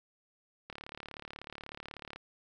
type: click train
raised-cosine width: 0.3 ms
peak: -27 dBFS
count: 54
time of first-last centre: 0.7-2.16 s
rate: 36.3 Hz
effects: none